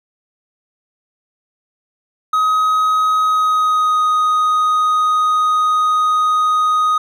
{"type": "tone with pitch glide", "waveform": "triangle", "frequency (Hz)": [1264, 1247.3], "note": ["D#6", "D#6"], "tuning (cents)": [27, 4], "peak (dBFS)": -10, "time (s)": [2.33, 6.98], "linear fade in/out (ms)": 5, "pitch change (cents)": -23, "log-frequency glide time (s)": [3.23, 4.01], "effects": []}